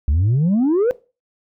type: exponential sweep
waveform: sine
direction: up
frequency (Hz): 66.8 to 519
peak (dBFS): -11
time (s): 0.08-0.91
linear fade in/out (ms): 0
effects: noise-tail reverb RT60 0.3 s tail -20 dB re dry + tanh soft clip ceiling -12 dBFS